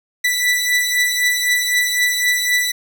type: beating tone pair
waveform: sawtooth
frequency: 1971 / 1974.9 Hz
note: B6 / B6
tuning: -4 / -1 cents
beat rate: 3.9 Hz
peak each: -17 / -13 dBFS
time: 0.24-2.72 s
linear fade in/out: 10 ms
effects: none